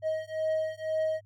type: beating tone pair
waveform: triangle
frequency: 630 / 632 Hz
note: D#5 / D#5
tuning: +21 / +27 cents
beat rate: 2 Hz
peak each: -29 dBFS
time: 0.02-1.21 s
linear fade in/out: 50 ms
effects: added 103 Hz sine -55 dBFS peak until 1.25 s